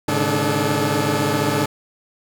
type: tone cluster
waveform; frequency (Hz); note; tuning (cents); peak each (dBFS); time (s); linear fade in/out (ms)
15% pulse; 106 / 137.3 / 151.5 / 295.1 / 430.5; G#2 / C#3 / D#3 / D4 / A4; +36 / -16 / -46 / +8 / -38; -18; 0.08-1.66; 5
effects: none